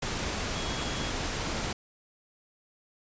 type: tone in noise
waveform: sine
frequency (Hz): 3322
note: G#7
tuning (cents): 0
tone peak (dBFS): -41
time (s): 0.55-1.1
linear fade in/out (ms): 5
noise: pink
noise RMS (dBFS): -32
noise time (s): 0.02-1.73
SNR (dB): -12
effects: resampled to 16000 Hz